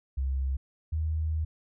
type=tone pair in turn; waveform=sine; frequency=66.7 / 78.74 Hz; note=C2 / D#2; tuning=+34 / +21 cents; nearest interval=minor third; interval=287 cents; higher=second; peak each=-26 dBFS; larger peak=neither; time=0.17-0.57 / 0.92-1.45 s; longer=second; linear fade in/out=10 ms; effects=none